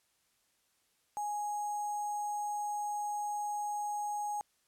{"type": "tone with sample-and-hold", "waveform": "sine", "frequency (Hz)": 830.6, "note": "G#5", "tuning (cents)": 0, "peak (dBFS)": -33, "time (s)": [1.17, 4.41], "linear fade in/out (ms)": 0, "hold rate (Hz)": 7350, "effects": ["white hiss -74 dBFS RMS until 4.67 s", "low-pass 12000 Hz 12 dB/octave"]}